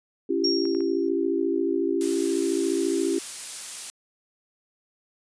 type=chord; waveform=sine; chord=C# diminished; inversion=none; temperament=equal with one note detuned; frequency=277.2 / 337.7 / 392 Hz; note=C#4 / E4 / G4; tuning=0 / +42 / 0 cents; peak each=-28 / -25 / -26 dBFS; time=0.29-3.19 s; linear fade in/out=10 ms
type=tone with exponential decay; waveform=sine; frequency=5560 Hz; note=F8; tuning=9 cents flat; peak=-20 dBFS; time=0.44-1.09 s; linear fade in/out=5 ms; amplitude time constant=140 ms
type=clicks; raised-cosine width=0.5 ms; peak=-30 dBFS; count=3; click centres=0.654 / 0.749 / 0.806 s
type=noise; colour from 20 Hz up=blue; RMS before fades=-32 dBFS; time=2.01-3.9 s; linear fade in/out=0 ms
effects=resampled to 22050 Hz